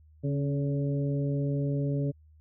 harmonic tone with a mistuned harmonic, 141.9 Hz, C#3, 41 cents sharp, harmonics 1 / 2 / 3 / 4, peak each -27 / -33 / -37 / -39 dBFS, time 0.23-2.12 s, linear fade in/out 20 ms, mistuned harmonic 2, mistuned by -29 cents, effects added 77 Hz sine -54 dBFS peak until 2.4 s

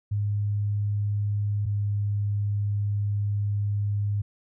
sine tone pair in turn, 103 / 102.46 Hz, G#2 / G#2, -14 / -23 cents, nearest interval unison, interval 9 cents, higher first, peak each -23 dBFS, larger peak neither, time 0.11-1.66 / 1.66-4.22 s, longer second, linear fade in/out 10 ms, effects none

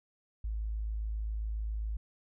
sine tone, 53.7 Hz, A1, 41 cents flat, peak -32 dBFS, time 0.44-1.97 s, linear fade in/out 5 ms, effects none

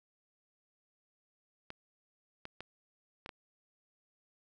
clicks, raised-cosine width 0.3 ms, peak -27 dBFS, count 5, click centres 1.704 / 2.454 / 2.606 / 3.261 / 3.292 s, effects none

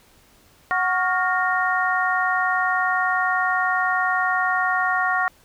harmonic tone with a mistuned harmonic, 370 Hz, F#4, in tune, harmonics 2 / 3 / 4 / 5, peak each -24 / -24 / -24 / -24 dBFS, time 0.71-5.28 s, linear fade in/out 0 ms, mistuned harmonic 4, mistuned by -84 cents, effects pink hiss -55 dBFS RMS until 5.44 s

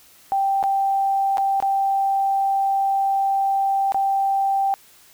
sine tone with dropouts, 784 Hz, G5, in tune, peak -17 dBFS, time 0.32-4.74 s, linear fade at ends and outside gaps 0 ms, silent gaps 0.628-0.638 / 1.372-1.381 / 1.602-1.625 / 3.921-3.945 s, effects white hiss -51 dBFS RMS until 5.13 s

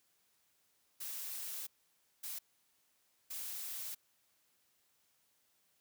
blue noise bursts at uneven times, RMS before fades -43 dBFS, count 3, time 1-1.67 / 2.23-2.39 / 3.3-3.95 s, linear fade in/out 10 ms, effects white hiss -75 dBFS RMS until 5.8 s + high-pass 60 Hz 12 dB/octave

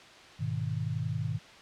sine chord, G# minor, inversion none, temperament just, 103.83 / 124.59 / 155.74 Hz, G#2 / B2 / D#3, 0 / +16 / +2 cents, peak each -34 dBFS, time 0.39-1.39 s, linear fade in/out 20 ms, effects white hiss -51 dBFS RMS until 1.61 s + low-pass 4000 Hz 12 dB/octave

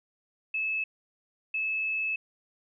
sine tone pair in turn, 2603 / 2603 Hz, E7 / E7, -22 / -22 cents, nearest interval unison, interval 0 cents, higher neither, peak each -27 / -27 dBFS, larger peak neither, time 0.54-0.84 / 1.54-2.16 s, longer second, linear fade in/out 5 ms, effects none

